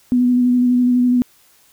sine tone with vibrato, 247.3 Hz, B3, 3 cents sharp, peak -11 dBFS, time 0.12-1.22 s, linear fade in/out 0 ms, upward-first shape square, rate 12 Hz, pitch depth 15 cents each way, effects white hiss -53 dBFS RMS until 1.72 s

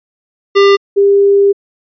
square / sine tone pair in turn, 398.1 / 399.6 Hz, G4 / G4, +27 / +33 cents, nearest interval unison, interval 6 cents, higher second, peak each -5 dBFS, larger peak neither, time 0.55-0.77 / 0.96-1.53 s, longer second, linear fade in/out 20 ms, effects resampled to 11025 Hz

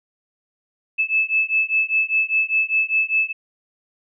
sine beating tone pair, 2612 / 2617 Hz, E7 / E7, -17 / -13 cents, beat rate 5 Hz, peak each -20 dBFS, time 0.98-3.33 s, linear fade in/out 20 ms, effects none

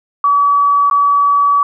sine tone with dropouts, 1142 Hz, D6, 49 cents flat, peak -8 dBFS, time 0.24-1.63 s, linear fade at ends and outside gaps 2 ms, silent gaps 0.899-0.911 s, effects none

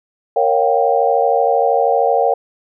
sine chord, G half-diminished seventh, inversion first, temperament equal with one note detuned, 466.2 / 554.4 / 711.1 / 784 Hz, Bb4 / Db5 / F5 / G5, 0 / 0 / +31 / 0 cents, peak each -17 dBFS, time 0.36-2.34 s, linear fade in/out 5 ms, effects none

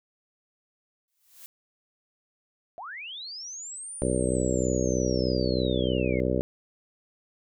blue noise with exponential growth, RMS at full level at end -43 dBFS, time 1.08-1.46 s, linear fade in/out 0 ms, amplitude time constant 81 ms
sine linear two-way sweep, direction up then down, 618 to 9397 to 2066 Hz, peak -36 dBFS, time 2.78-6.2 s, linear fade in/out 0 ms, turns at 3.95 s
harmonic tone, 63.2 Hz, B1, 41 cents sharp, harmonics 1 / 2 / 3 / 4 / 5 / 6 / 7 / 8 / 9, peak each -32 / -32 / -32 / -32 / -32 / -32 / -32 / -32 / -32 dBFS, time 4.02-6.41 s, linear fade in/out 0 ms
effects none

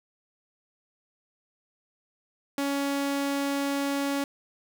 sawtooth tone, 280 Hz, C#4, 18 cents sharp, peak -22 dBFS, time 2.58-4.24 s, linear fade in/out 2 ms, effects none

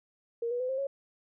sine tone with pitch steps, 466.7 / 486.5 / 507.2 / 528.7 / 551.2 Hz, A#4 / B4 / B4 / C5 / C#5, +2 / -26 / +46 / +18 / -10 cents, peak -29 dBFS, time 0.42-0.87 s, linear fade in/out 5 ms, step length 90 ms, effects none

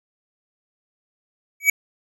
square tone with exponential growth, 2272 Hz, C#7, 42 cents sharp, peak -9 dBFS, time 1.6-1.7 s, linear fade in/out 5 ms, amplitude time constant 20 ms, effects none

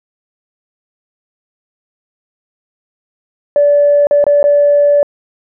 sine tone with dropouts, 579 Hz, D5, 25 cents flat, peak -5 dBFS, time 3.56-5.03 s, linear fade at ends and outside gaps 1 ms, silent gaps 4.07-4.11 / 4.241-4.266 / 4.429-4.44 s, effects tanh soft clip ceiling -1 dBFS

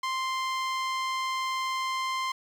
sawtooth tone, 1046.5 Hz, C6, in tune, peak -24 dBFS, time 0.03-2.32 s, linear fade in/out 5 ms, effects low-pass 6000 Hz 12 dB/octave + 9-bit

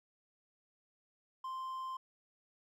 triangle tone, 1045 Hz, C6, 2 cents flat, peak -37 dBFS, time 1.44-1.97 s, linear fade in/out 5 ms, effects none

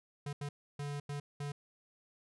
square tone bursts at uneven times, 144 Hz, D3, 34 cents flat, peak -38 dBFS, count 5, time 0.26-0.33 / 0.41-0.49 / 0.79-1 / 1.09-1.2 / 1.4-1.52 s, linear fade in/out 5 ms, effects resampled to 24000 Hz

